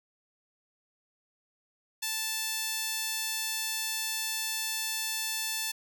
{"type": "tone with high-pass filter", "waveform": "sawtooth", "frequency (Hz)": 880, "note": "A5", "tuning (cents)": 0, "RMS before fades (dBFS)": -33, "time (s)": [2.02, 5.72], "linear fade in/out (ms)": 10, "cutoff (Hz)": 3300, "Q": 0.63, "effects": ["9-bit"]}